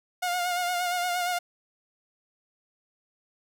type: tone with vibrato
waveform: sawtooth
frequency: 713 Hz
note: F5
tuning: 36 cents sharp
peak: -22 dBFS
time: 0.22-1.39 s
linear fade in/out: 10 ms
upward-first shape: sine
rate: 8.6 Hz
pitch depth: 37 cents each way
effects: none